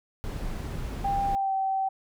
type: noise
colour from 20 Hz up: brown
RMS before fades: -33 dBFS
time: 0.24-1.35 s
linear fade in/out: 0 ms
type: tone with pitch glide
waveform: sine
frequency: 794 to 771 Hz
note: G5 to G5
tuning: +22 to -29 cents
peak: -24 dBFS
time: 1.04-1.89 s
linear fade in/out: 10 ms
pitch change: -51 cents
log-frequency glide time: 1.29-1.53 s
effects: none